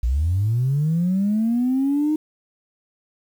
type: linear sweep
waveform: sine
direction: up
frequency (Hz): 55 to 311.1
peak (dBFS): -16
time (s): 0.03-2.16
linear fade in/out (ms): 5
effects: tanh soft clip ceiling -13 dBFS + 8-bit